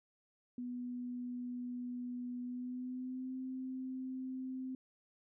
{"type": "tone with pitch glide", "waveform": "sine", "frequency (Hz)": [246.2, 259.3], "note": ["B3", "C4"], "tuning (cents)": [-5, -15], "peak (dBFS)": -39, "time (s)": [0.58, 4.75], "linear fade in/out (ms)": 2, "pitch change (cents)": 90, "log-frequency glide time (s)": [2.42, 3.35], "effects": []}